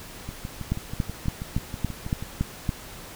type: two click trains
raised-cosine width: 5 ms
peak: -20 / -11 dBFS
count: 13 / 8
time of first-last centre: 0.29-2.225 / 0.72-2.692 s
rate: 6.2 / 3.55 Hz
effects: pink hiss -42 dBFS RMS until 3.15 s